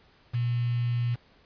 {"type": "tone with quantisation", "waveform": "sine", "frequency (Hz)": 120, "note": "B2", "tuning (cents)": -49, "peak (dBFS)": -24, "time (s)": [0.33, 1.16], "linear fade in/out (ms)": 20, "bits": 7, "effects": ["pink hiss -60 dBFS RMS until 1.45 s", "resampled to 11025 Hz"]}